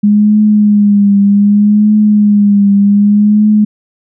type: tone with vibrato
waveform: sine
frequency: 206 Hz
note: G#3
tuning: 14 cents flat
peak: -4 dBFS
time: 0.03-3.65 s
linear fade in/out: 10 ms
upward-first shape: triangle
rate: 0.65 Hz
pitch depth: 56 cents each way
effects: none